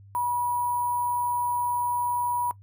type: tone with sample-and-hold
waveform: sine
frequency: 971 Hz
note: B5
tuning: 30 cents flat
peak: -24 dBFS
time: 0.15-2.51 s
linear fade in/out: 0 ms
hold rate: 11025 Hz
effects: noise-tail reverb RT60 0.1 s tail -19 dB re dry + added 99 Hz sine -47 dBFS peak until 2.62 s

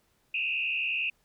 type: tone with frequency modulation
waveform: sine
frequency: 2637 Hz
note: E7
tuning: in tune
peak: -27 dBFS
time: 0.34-1.1 s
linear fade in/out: 5 ms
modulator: 71 Hz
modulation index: 2.4
effects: pink hiss -70 dBFS RMS until 1.24 s

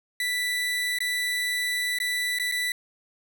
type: tone with dropouts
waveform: 30% pulse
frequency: 1975.5 Hz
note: B6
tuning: in tune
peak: -22 dBFS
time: 0.2-2.72 s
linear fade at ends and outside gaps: 2 ms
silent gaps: 0.987-1.004 / 1.987-2.001 / 2.387-2.397 / 2.515-2.521 s
effects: none

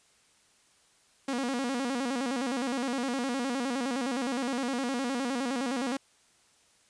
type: tone with vibrato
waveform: sawtooth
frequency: 256.2 Hz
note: C4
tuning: 36 cents flat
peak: -25 dBFS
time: 1.28-5.97 s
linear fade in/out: 5 ms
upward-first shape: square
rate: 9.7 Hz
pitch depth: 110 cents each way
effects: white hiss -64 dBFS RMS until 6.89 s + resampled to 22050 Hz

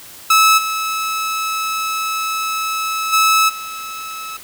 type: tone with level steps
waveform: sawtooth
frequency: 1300 Hz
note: E6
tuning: 24 cents flat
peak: -5 / -15 / -7 / -23 dBFS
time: 0.3-4.37 s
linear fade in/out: 5 ms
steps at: 0.57 / 3.12 / 3.48 s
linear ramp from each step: 20 ms
effects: white hiss -38 dBFS RMS until 4.43 s

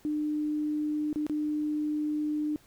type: tone with dropouts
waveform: sine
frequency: 301.2 Hz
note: D4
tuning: 44 cents sharp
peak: -27 dBFS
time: 0.05-2.56 s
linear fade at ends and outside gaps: 0 ms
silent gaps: 1.129-1.159 / 1.266-1.297 s
effects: pink hiss -60 dBFS RMS until 2.66 s

